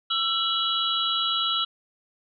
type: tone cluster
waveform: sine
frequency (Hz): 1335 / 2940 / 3311 / 3921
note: E6 / F#7 / G#7 / B7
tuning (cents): +22 / -12 / -6 / -13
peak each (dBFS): -28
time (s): 0.1-1.65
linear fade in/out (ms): 10
effects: none